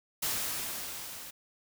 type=noise with level ramp; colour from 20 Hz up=white; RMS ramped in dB=-31 to -45 dBFS; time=0.22-1.31 s; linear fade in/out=10 ms; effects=none